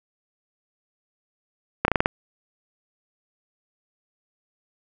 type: slowing click train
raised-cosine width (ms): 0.5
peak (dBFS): -3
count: 6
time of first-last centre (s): 1.85-2.059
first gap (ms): 31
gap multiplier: 1.15
effects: none